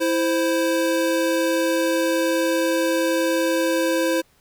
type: tone pair together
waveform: square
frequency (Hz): 329.6 / 522.3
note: E4 / C5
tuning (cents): 0 / -3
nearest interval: minor sixth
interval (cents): 797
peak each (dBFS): -22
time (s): 0-4.22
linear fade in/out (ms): 20
effects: pink hiss -59 dBFS RMS until 4.4 s